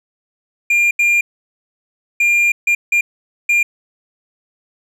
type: tone bursts at uneven times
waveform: triangle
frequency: 2400 Hz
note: D7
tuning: 37 cents sharp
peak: -9 dBFS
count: 6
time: 0.7-0.91 / 0.99-1.21 / 2.2-2.52 / 2.67-2.75 / 2.92-3.01 / 3.49-3.63 s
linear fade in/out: 5 ms
effects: none